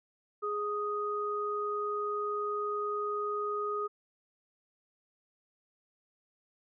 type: tone pair together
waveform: sine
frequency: 415.9 / 1245 Hz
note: G#4 / D#6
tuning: +2 / +1 cents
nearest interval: octave + perfect fifth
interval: 1899 cents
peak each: -34 / -33 dBFS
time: 0.42-3.88 s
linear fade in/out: 20 ms
effects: none